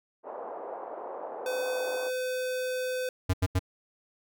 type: band-pass noise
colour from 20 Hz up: pink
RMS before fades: -39 dBFS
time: 0.23-2.11 s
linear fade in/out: 50 ms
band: 460 to 890 Hz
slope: 24 dB/octave
type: tone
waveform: square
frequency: 508 Hz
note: B4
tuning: 49 cents sharp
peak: -30 dBFS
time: 1.46-3.09 s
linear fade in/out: 2 ms
type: tone bursts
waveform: square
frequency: 92.5 Hz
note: F#2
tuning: in tune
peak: -23 dBFS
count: 3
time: 3.29-3.593 s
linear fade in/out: 10 ms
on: 45 ms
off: 84 ms
effects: none